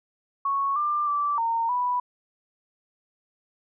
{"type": "tone with pitch steps", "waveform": "sine", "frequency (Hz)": [1107, 1190, 1164, 918, 986], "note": ["C#6", "D6", "D6", "A#5", "B5"], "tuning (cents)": [-3, 22, -16, -27, -3], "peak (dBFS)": -22, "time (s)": [0.45, 2], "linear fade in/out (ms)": 5, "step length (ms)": 310, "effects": []}